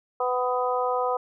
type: harmonic tone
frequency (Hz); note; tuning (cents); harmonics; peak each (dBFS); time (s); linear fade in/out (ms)
250; B3; +21; 2 / 3 / 4 / 5; -26 / -28 / -29 / -30; 0.2-1.17; 5
effects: none